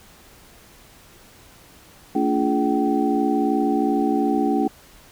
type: tone cluster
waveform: sine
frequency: 224 / 286.8 / 346 / 419.1 / 766 Hz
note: A3 / D4 / F4 / G#4 / G5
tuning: +31 / -41 / -16 / +16 / -40 cents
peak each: -24 / -21 / -25 / -27 / -25 dBFS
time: 2.15-4.68 s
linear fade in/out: 5 ms
effects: pink hiss -49 dBFS RMS until 5.11 s